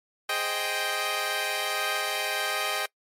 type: chord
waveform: 10% pulse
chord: Ab major seventh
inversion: none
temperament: equal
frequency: 415.3 / 523.3 / 622.3 / 784 Hz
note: Ab4 / C5 / Eb5 / G5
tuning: 0 / 0 / 0 / 0 cents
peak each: -27 / -27 / -23 / -22 dBFS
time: 0.29-2.86 s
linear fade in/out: 5 ms
effects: noise-tail reverb RT60 0.1 s tail -23 dB re dry + MP3 64 kbps